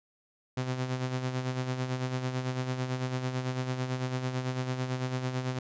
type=tone with tremolo; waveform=sawtooth; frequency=128.1 Hz; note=C3; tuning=36 cents flat; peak=-24 dBFS; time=0.57-5.59 s; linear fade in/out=5 ms; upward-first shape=sine; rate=9 Hz; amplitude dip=55%; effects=resampled to 16000 Hz